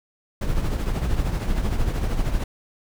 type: noise with tremolo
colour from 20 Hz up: brown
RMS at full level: -20 dBFS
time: 0.41-2.44 s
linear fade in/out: 5 ms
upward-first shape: triangle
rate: 13 Hz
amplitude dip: 60%
effects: none